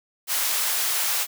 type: high-pass noise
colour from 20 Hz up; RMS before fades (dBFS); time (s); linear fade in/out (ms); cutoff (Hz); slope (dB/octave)
white; -24; 0.27-1.27; 50; 700; 12
effects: none